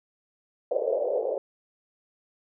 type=band-pass noise; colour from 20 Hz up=pink; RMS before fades=-27 dBFS; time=0.71-1.38 s; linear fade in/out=2 ms; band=450 to 610 Hz; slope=48 dB/octave; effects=none

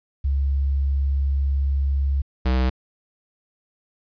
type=tone pair in turn; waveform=sine / square; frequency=69 / 63.8 Hz; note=C#2 / C2; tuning=-7 / -43 cents; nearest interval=minor second; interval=136 cents; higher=first; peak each=-18 / -18 dBFS; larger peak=neither; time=0.24-2.22 / 2.45-2.7 s; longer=first; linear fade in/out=10 ms; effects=resampled to 11025 Hz + 10-bit

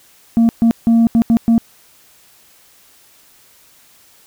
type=tone bursts at uneven times; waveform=sine; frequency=230 Hz; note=A#3; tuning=23 cents flat; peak=-5 dBFS; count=6; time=0.37-0.49 / 0.62-0.71 / 0.87-1.07 / 1.15-1.22 / 1.3-1.37 / 1.48-1.58 s; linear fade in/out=0 ms; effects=tanh soft clip ceiling -7 dBFS + white hiss -49 dBFS RMS until 4.26 s

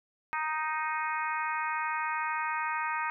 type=harmonic tone; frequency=311.1 Hz; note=D#4; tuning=in tune; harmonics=3 / 4 / 5 / 6 / 7 / 8; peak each=-33 / -35 / -37 / -39 / -40 / -41 dBFS; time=0.33-3.1 s; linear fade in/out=0 ms; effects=none

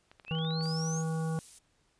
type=clicks; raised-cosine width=0.3 ms; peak=-36 dBFS; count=11; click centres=0.115 / 0.198 / 0.249 / 0.281 / 0.318 / 0.352 / 0.387 / 0.448 / 0.507 / 0.61 / 0.657 s
type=linear sweep; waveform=sine; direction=up; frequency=2470 to 6820 Hz; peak=-37 dBFS; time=0.26-1.04 s; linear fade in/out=50 ms
type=harmonic tone; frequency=161 Hz; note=E3; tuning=41 cents flat; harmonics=1 / 3 / 5 / 7 / 9; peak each=-30 / -40 / -44 / -47 / -49 dBFS; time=0.31-1.39 s; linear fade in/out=0 ms
type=noise; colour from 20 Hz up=violet; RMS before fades=-45 dBFS; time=0.62-1.59 s; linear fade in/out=10 ms
effects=pink hiss -71 dBFS RMS until 1.99 s + resampled to 22050 Hz

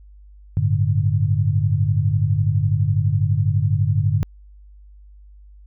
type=chord; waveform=sine; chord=G suspended second; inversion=none; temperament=equal with one note detuned; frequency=98 / 110 / 146.32 Hz; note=G2 / A2 / D3; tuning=0 / 0 / -6 cents; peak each=-19 / -20 / -21 dBFS; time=0.57-4.23 s; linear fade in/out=0 ms; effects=added 50 Hz sine -42 dBFS peak until 5.66 s

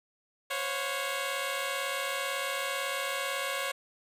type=tone cluster; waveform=10% pulse; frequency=514 / 552 / 714 Hz; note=C5 / C#5 / F5; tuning=-31 / -7 / +38 cents; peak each=-30 / -24 / -31 dBFS; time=0.5-3.72 s; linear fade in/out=10 ms; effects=resampled to 32000 Hz

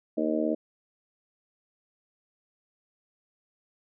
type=harmonic tone; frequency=77.78 Hz; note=D#2; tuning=in tune; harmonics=3 / 4 / 5 / 6 / 7 / 8; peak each=-31 / -28 / -39 / -33 / -34 / -31 dBFS; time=0.17-0.55 s; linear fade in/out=10 ms; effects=none

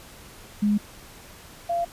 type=tone pair in turn; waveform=sine; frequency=207.7 / 687 Hz; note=G#3 / F5; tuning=0 / -29 cents; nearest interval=octave + major sixth; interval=2071 cents; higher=second; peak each=-18 / -22 dBFS; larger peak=first; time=0.62-0.78 / 1.69-1.85 s; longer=neither; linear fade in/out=10 ms; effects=pink hiss -46 dBFS RMS until 1.92 s + resampled to 32000 Hz

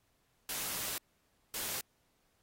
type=noise bursts at uneven times; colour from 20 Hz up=white; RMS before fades=-38 dBFS; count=2; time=0.49-0.98 / 1.54-1.81 s; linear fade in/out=2 ms; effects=pink hiss -75 dBFS RMS until 2.42 s + AAC 48 kbps

